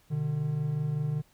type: tone pair together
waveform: triangle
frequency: 125.3 / 150.51 Hz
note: B2 / D3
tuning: +25 / +43 cents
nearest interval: minor third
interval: 318 cents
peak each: -32 / -26 dBFS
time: 0.1-1.22 s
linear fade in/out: 20 ms
effects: pink hiss -64 dBFS RMS until 1.33 s